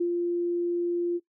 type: tone with ADSR envelope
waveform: sine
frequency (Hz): 347.3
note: F4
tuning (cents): -10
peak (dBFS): -22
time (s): 0-1.2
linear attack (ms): 11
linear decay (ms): 73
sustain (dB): -2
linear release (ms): 40
effects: noise-tail reverb RT60 0.1 s tail -19 dB re dry